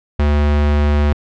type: tone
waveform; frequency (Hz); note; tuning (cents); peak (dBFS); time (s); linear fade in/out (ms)
square; 73.42; D2; 0; -12; 0.19-1.13; 5
effects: low-pass 3000 Hz 12 dB/octave